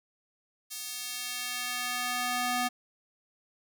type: tone with high-pass filter sweep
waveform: square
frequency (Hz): 246.9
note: B3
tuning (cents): 0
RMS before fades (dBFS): -33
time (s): 0.7-2.69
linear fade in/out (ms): 20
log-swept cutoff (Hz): 5500 to 560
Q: 0.71
effects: none